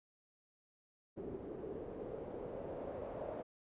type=noise with low-pass filter sweep; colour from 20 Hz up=white; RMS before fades=-45 dBFS; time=1.16-3.43 s; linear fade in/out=20 ms; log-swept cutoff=380 to 600 Hz; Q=3.2; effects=resampled to 8000 Hz